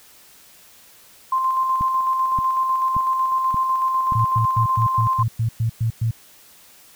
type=tone with tremolo; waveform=sine; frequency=1046.5 Hz; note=C6; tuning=in tune; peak=-16 dBFS; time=1.32-5.23 s; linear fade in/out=5 ms; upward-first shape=square; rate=8 Hz; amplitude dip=30%
type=click train; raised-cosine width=5 ms; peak=-16 dBFS; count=5; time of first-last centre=1.81-4.122 s; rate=1.73 Hz
type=tone bursts; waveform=sine; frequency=113.6 Hz; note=A#2; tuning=44 cents flat; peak=-17 dBFS; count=10; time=4.15-6.11 s; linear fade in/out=5 ms; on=97 ms; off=110 ms
effects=white hiss -49 dBFS RMS until 6.95 s